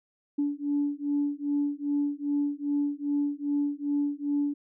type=beating tone pair; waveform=sine; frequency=287 / 289.5 Hz; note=D4 / D4; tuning=-40 / -25 cents; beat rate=2.5 Hz; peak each=-28 dBFS; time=0.38-4.54 s; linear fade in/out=10 ms; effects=tanh soft clip ceiling -18 dBFS